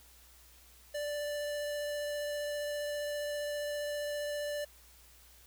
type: tone with vibrato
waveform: square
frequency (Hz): 587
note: D5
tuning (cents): -1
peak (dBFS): -35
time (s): 0.94-4.65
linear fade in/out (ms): 10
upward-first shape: triangle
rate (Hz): 15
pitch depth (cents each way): 9
effects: added 60 Hz sine -61 dBFS peak until 5.46 s + white hiss -60 dBFS RMS until 5.46 s